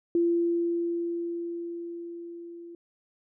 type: tone with level ramp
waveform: sine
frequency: 341.4 Hz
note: F4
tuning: 39 cents flat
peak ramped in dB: -20 to -41 dBFS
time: 0.15-2.75 s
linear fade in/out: 2 ms
effects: none